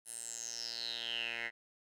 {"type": "tone with band-pass filter sweep", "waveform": "10% pulse", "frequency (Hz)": 116.54, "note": "A#2", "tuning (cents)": 0, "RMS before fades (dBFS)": -41, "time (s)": [0.05, 1.51], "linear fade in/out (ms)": 50, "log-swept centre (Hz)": [10000, 2000], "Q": 8.3, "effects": []}